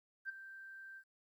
sine tone with ADSR envelope, 1568 Hz, G6, in tune, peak -36 dBFS, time 0.25-1.04 s, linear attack 42 ms, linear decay 13 ms, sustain -13 dB, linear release 69 ms, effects tanh soft clip ceiling -33 dBFS + 13-bit

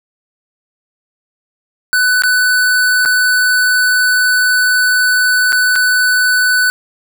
square tone with dropouts, 1496 Hz, F#6, 19 cents sharp, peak -10 dBFS, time 1.93-6.7 s, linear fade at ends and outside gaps 0 ms, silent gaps 2.221-2.236 / 3.051-3.058 / 5.522-5.528 / 5.756-5.76 s, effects none

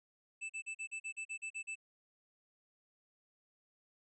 square tone bursts, 2637 Hz, E7, in tune, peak -40 dBFS, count 11, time 0.41-1.756 s, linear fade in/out 20 ms, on 86 ms, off 40 ms, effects resampled to 22050 Hz

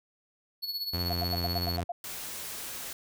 square tone with tremolo, 4400 Hz, C#8, 14 cents flat, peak -30 dBFS, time 0.62-1.77 s, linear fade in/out 20 ms, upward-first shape sine, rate 16 Hz, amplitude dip 65%
sawtooth tone with vibrato, 87.31 Hz, F2, in tune, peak -27 dBFS, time 0.93-1.84 s, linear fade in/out 10 ms, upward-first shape sine, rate 3.4 Hz, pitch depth 17 cents each way
sine tone bursts, 698.5 Hz, F5, in tune, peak -30 dBFS, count 8, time 1.1-1.92 s, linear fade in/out 5 ms, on 29 ms, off 84 ms
white noise, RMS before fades -39 dBFS, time 2.04-2.93 s, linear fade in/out 2 ms
effects none

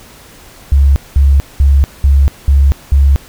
sine tone bursts, 69.3 Hz, C#2, in tune, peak -4 dBFS, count 6, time 0.72-3.16 s, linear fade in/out 0 ms, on 240 ms, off 200 ms, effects pink hiss -38 dBFS RMS until 3.28 s

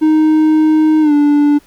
triangle tone with pitch glide, 311.1 to 291.9 Hz, D#4 to D4, 0 to -10 cents, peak -5 dBFS, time 0.01-1.59 s, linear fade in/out 20 ms, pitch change -110 cents, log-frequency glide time 1.01-1.13 s, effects pink hiss -49 dBFS RMS until 1.66 s

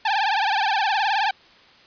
sawtooth tone with vibrato, 830.6 Hz, G#5, in tune, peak -15 dBFS, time 0.05-1.31 s, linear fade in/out 5 ms, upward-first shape triangle, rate 19 Hz, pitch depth 170 cents each way, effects white hiss -51 dBFS RMS until 1.86 s + resampled to 11025 Hz

